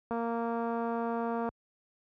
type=click train; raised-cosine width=1 ms; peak=-21 dBFS; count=321; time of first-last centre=0.11-1.489 s; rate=232 Hz; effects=high-pass 60 Hz 12 dB/octave